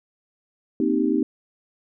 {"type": "chord", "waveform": "sine", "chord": "C minor seventh", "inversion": "third", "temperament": "equal", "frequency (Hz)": [233.1, 261.6, 311.1, 392], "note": ["Bb3", "C4", "Eb4", "G4"], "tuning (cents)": [0, 0, 0, 0], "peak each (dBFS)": [-26, -23, -22, -26], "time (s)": [0.8, 1.23], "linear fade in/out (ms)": 2, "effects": []}